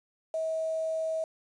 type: tone with quantisation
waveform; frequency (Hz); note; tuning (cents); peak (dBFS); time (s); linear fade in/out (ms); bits
sine; 642; E5; -46; -28; 0.34-1.24; 2; 8
effects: resampled to 22050 Hz